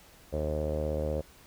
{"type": "tone with low-pass filter", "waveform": "sawtooth", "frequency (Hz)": 76.2, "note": "D#2", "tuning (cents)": -36, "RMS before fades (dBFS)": -31, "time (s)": [0.32, 1.22], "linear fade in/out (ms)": 20, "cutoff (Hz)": 540, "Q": 6.9, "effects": ["pink hiss -56 dBFS RMS until 1.46 s"]}